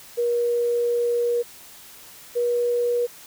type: tone pair in turn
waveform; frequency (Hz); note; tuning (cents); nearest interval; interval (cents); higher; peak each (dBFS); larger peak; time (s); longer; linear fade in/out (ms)
sine; 477.1 / 481.3; A#4 / B4; +40 / -45; unison; 15; second; -19; neither; 0.17-1.43 / 2.35-3.07; first; 20
effects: white hiss -45 dBFS RMS until 3.26 s